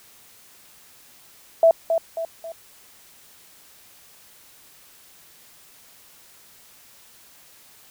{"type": "tone with echo", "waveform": "sine", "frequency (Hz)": 659.3, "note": "E5", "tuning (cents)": 0, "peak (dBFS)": -10, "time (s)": [1.63, 1.71], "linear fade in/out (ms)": 2, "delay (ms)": 270, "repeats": 3, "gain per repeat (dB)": -7, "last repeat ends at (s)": 2.52, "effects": ["white hiss -51 dBFS RMS until 7.9 s"]}